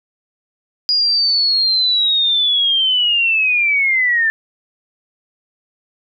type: linear sweep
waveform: sine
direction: down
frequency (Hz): 4900 to 1760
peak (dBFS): -12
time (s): 0.89-4.3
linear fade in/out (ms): 0
effects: none